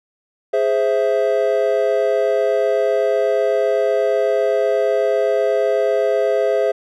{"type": "chord", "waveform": "triangle", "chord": "Ab augmented", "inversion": "none", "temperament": "equal", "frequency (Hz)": [415.3, 523.3, 659.3], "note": ["Ab4", "C5", "E5"], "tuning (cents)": [0, 0, 0], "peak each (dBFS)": -17, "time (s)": [0.53, 6.72], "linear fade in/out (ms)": 10, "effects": []}